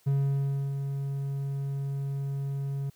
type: tone with ADSR envelope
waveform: triangle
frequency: 138.59 Hz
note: C#3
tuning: in tune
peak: -20 dBFS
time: 0.06-2.9 s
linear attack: 15 ms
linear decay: 650 ms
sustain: -7 dB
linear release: 6 ms
effects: white hiss -64 dBFS RMS until 2.95 s